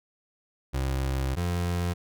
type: tone pair in turn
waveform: 30% pulse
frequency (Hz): 66.5 / 87.6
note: C2 / F2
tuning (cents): +29 / +6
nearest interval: perfect fourth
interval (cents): 477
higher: second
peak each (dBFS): -23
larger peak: neither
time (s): 0.73-1.36 / 1.36-1.94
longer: first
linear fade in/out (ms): 20
effects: none